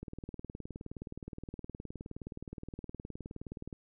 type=click train; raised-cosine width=3 ms; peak=-29 dBFS; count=72; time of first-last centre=0.03-3.728 s; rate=19.2 Hz; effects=none